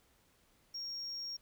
triangle tone, 5570 Hz, F8, 5 cents flat, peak -37 dBFS, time 0.74-1.37 s, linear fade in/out 10 ms, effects tanh soft clip ceiling -35 dBFS + pink hiss -70 dBFS RMS until 1.41 s

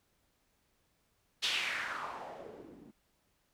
blue noise with low-pass filter sweep, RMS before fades -39 dBFS, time 1.42-2.92 s, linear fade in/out 20 ms, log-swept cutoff 3700 to 210 Hz, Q 2.9, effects pink hiss -75 dBFS RMS until 3.53 s

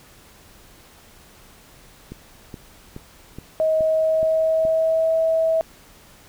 click train, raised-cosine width 3 ms, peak -21 dBFS, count 7, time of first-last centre 2.12-4.652 s, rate 2.37 Hz
sine tone with pitch glide, 633 to 648.2 Hz, D#5 to E5, +30 to -29 cents, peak -16 dBFS, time 3.6-5.61 s, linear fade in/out 0 ms, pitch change +41 cents, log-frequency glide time 3.76-5.14 s
effects pink hiss -49 dBFS RMS until 6.28 s

